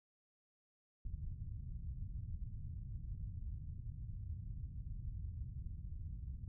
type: low-pass noise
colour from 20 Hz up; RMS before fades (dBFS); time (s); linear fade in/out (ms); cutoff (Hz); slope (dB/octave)
white; -45; 1.05-6.48; 2; 110; 24
effects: none